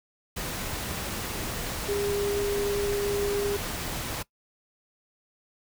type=tone in noise; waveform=sine; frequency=405.9 Hz; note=G#4; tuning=40 cents flat; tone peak=-26 dBFS; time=1.88-3.57 s; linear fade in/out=10 ms; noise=pink; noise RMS=-33 dBFS; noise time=0.36-4.23 s; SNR=+4 dB; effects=noise-tail reverb RT60 0.1 s tail -20 dB re dry